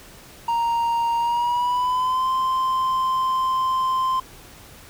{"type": "tone with pitch glide", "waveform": "triangle", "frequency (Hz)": [932.3, 1040.4], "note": ["A#5", "C6"], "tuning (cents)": [0, -10], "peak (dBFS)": -17, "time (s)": [0.48, 4.2], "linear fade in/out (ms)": 5, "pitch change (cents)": 190, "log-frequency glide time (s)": [1.17, 2.29], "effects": ["pink hiss -45 dBFS RMS until 4.89 s"]}